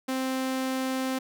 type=tone; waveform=sawtooth; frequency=261.6 Hz; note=C4; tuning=in tune; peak=-23 dBFS; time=0.08-1.19 s; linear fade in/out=10 ms; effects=none